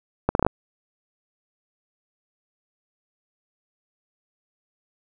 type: accelerating click train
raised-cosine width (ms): 1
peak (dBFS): -5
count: 6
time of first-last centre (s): 0.29-0.466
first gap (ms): 61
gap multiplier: 0.72
effects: none

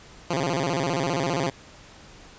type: tone with vibrato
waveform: 10% pulse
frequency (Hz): 153.3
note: D#3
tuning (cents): -25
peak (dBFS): -15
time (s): 0.3-1.5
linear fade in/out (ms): 5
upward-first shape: square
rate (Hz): 15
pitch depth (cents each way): 220
effects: pink hiss -48 dBFS RMS until 2.38 s + resampled to 16000 Hz

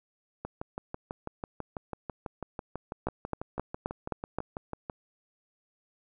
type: two click trains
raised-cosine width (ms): 1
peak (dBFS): -16 / -21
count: 6 / 28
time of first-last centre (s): 3.07-4.386 / 0.45-4.898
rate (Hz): 3.8 / 6.07
effects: none

